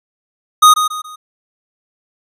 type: tone with echo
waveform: square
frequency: 1243 Hz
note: D#6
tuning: 2 cents flat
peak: -4 dBFS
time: 0.62-0.74 s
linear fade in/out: 10 ms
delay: 140 ms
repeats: 3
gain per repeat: -9 dB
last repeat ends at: 1.16 s
effects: resampled to 32000 Hz